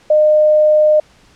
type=tone; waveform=sine; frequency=610 Hz; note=D#5; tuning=34 cents flat; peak=-7 dBFS; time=0.1-1 s; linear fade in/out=5 ms; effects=pink hiss -49 dBFS RMS until 1.35 s + low-pass 7000 Hz 12 dB/octave